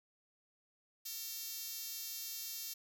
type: tone with high-pass filter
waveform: 5% pulse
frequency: 454.7 Hz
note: A#4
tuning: 43 cents flat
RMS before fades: -44 dBFS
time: 1.05-2.74 s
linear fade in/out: 10 ms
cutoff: 7700 Hz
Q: 0.82
effects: none